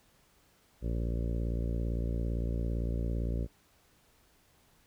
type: harmonic tone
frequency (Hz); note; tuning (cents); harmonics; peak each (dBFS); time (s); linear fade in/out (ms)
57.7; A#1; -17; 1 / 2 / 3 / 4 / 5 / 6 / 7 / 8 / 9 / 10; -31 / -37 / -41 / -43 / -45 / -47 / -48 / -49 / -50 / -51; 0.81-3.48; 50
effects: pink hiss -66 dBFS RMS until 4.86 s